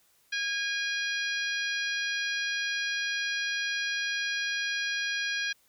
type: harmonic tone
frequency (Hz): 818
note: G#5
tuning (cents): -26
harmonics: 2 / 3 / 4 / 5 / 6 / 7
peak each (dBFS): -31 / -35 / -37 / -39 / -41 / -42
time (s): 0.32-5.53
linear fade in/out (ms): 10
effects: white hiss -66 dBFS RMS until 5.68 s